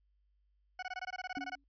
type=tone bursts; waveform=20% pulse; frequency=739 Hz; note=F#5; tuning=2 cents flat; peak=-33 dBFS; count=14; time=0.79-1.554 s; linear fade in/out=5 ms; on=36 ms; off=20 ms
type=tone with exponential decay; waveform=sine; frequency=279.1 Hz; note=C#4; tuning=12 cents sharp; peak=-36 dBFS; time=1.37-1.64 s; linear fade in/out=0 ms; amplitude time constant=58 ms
effects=added 50 Hz sine -70 dBFS peak until 1.68 s + resampled to 11025 Hz